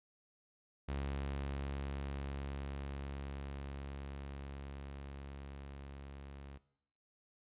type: tone with level ramp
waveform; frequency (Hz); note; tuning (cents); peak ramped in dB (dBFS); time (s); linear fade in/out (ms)
sawtooth; 69.3; C#2; 0; -33 to -45; 0.88-6.58; 10
effects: noise-tail reverb RT60 0.7 s tail -18 dB re dry + resampled to 8000 Hz